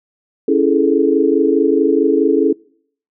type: chord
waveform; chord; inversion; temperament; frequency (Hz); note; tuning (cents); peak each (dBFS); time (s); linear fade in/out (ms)
sine; A major seventh; first; equal; 277.2 / 329.6 / 415.3 / 440; C#4 / E4 / G#4 / A4; 0 / 0 / 0 / 0; -16; 0.48-2.53; 5
effects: noise-tail reverb RT60 0.6 s tail -25 dB re dry